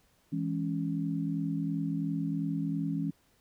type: chord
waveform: sine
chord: C# minor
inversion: first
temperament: equal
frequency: 164.81 / 207.7 / 277.2 Hz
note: E3 / G#3 / C#4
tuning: 0 / 0 / 0 cents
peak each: -32 / -37 / -33 dBFS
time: 0.32-3.11 s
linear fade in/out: 10 ms
effects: pink hiss -68 dBFS RMS until 3.4 s